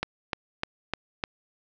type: click train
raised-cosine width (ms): 0.3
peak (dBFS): -11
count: 5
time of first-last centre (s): 0.03-1.238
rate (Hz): 3.31
effects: resampled to 16000 Hz + 7-bit